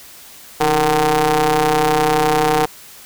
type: ring-modulated tone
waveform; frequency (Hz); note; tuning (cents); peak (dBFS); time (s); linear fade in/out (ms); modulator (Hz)
sawtooth; 148.8; D3; +23; -6; 0.6-2.66; 10; 611
effects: white hiss -40 dBFS RMS until 3.05 s